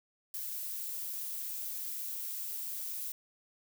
violet noise, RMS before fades -39 dBFS, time 0.34-3.12 s, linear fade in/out 2 ms, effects none

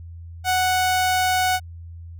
sawtooth tone, 740 Hz, F#5, in tune, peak -14 dBFS, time 0.44-1.6 s, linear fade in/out 50 ms, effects added 84 Hz sine -35 dBFS peak until 2.19 s

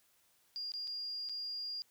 sine tone with dropouts, 4821 Hz, D8, 45 cents sharp, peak -38 dBFS, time 0.56-1.82 s, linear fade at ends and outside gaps 0 ms, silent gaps 0.719-0.738 / 0.873-0.877 / 1.289-1.295 s, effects white hiss -71 dBFS RMS until 1.9 s

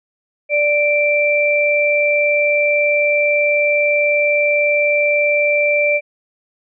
sine tone pair together, 587.3 / 2349 Hz, D5 / D7, 0 / 0 cents, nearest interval 2 octaves, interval 2400 cents, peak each -15 dBFS, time 0.49-6.01 s, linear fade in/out 50 ms, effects none

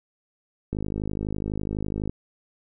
click train, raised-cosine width 3 ms, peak -16 dBFS, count 72, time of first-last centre 0.73-2.095 s, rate 52 Hz, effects none

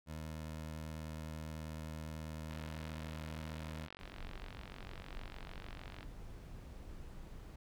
20% pulse tone with vibrato, 78.4 Hz, D#2, 14 cents sharp, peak -38 dBFS, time 0.06-3.89 s, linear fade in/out 50 ms, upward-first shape square, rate 10 Hz, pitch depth 11 cents each way
click train, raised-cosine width 0.3 ms, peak -33 dBFS, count 165, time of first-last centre 2.51-6.029 s, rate 46.6 Hz
brown noise, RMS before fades -49 dBFS, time 3.99-7.56 s, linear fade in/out 5 ms
effects none

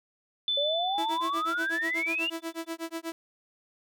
sine tone with exponential decay, 3509 Hz, A7, 5 cents flat, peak -24 dBFS, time 0.48-2.69 s, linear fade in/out 1 ms, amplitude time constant 480 ms
sine exponential sweep, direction up, 554.4 to 2888 Hz, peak -27 dBFS, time 0.57-2.3 s, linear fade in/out 5 ms
sawtooth tone with tremolo, 329.5 Hz, E4, 1 cent flat, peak -27 dBFS, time 0.98-3.12 s, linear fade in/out 0 ms, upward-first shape sine, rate 8.2 Hz, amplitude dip 100%
effects none

